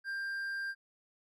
triangle tone with hard clipping, 1590 Hz, G6, 24 cents sharp, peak -36 dBFS, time 0.04-0.75 s, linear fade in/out 50 ms, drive 7 dB, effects none

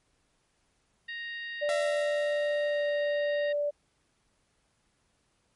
harmonic tone, 932.3 Hz, A#5, in tune, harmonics 2 / 3 / 4 / 5, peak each -36 / -45 / -46 / -55 dBFS, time 1.08-3.53 s, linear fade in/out 10 ms
sine tone with pitch glide, 587.3 to 583.6 Hz, D5 to D5, 0 to -11 cents, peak -26 dBFS, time 1.61-3.71 s, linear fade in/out 20 ms, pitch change -11 cents, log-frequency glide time 2.69-2.81 s
sawtooth tone with exponential decay, 673 Hz, E5, 36 cents sharp, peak -27 dBFS, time 1.69-3.58 s, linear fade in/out 0 ms, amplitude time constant 410 ms
effects pink hiss -72 dBFS RMS until 5.55 s + MP3 48 kbps

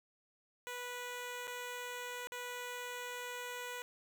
10% pulse tone with dropouts, 491 Hz, B4, 10 cents flat, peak -33 dBFS, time 0.67-3.82 s, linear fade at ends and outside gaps 0 ms, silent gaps 1.471-1.478 / 2.271-2.32 s, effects none

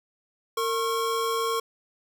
square tone pair together, 457.4 / 1088 Hz, A#4 / C#6, -33 / -33 cents, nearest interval octave + minor third, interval 1500 cents, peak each -28 dBFS, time 0.57-1.6 s, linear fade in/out 5 ms, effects none

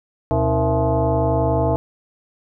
sine tone with frequency modulation, 270 Hz, C#4, 45 cents flat, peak -15 dBFS, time 0.31-1.76 s, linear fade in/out 0 ms, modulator 197 Hz, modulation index 2.9, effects none

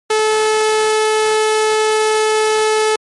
sawtooth tone, 433.1 Hz, A4, 27 cents flat, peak -8 dBFS, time 0.1-2.96 s, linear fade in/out 5 ms, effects MP3 48 kbps

